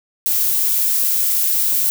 violet noise, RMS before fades -17 dBFS, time 0.26-1.9 s, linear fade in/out 0 ms, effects none

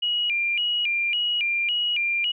sine tone with vibrato, 2633 Hz, E7, 3 cents flat, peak -21 dBFS, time 0.02-2.32 s, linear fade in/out 10 ms, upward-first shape square, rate 1.8 Hz, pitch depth 170 cents each way, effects none

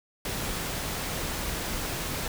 pink noise, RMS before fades -32 dBFS, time 0.25-2.28 s, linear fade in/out 2 ms, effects none

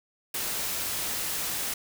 white noise, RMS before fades -31 dBFS, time 0.34-1.74 s, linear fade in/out 5 ms, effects none

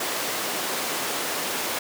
pink high-pass noise, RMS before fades -28 dBFS, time 0-1.79 s, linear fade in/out 5 ms, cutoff 360 Hz, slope 12 dB/octave, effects none

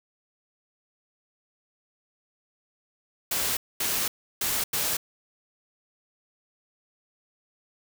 white noise bursts at uneven times, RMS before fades -27 dBFS, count 4, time 3.31-3.57 / 3.8-4.08 / 4.41-4.64 / 4.73-4.97 s, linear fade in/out 5 ms, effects none

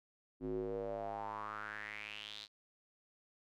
square tone with band-pass filter sweep, 52.7 Hz, G#1, 26 cents sharp, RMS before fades -43 dBFS, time 0.4-2.48 s, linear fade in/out 50 ms, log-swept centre 300 to 4200 Hz, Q 5.5, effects none

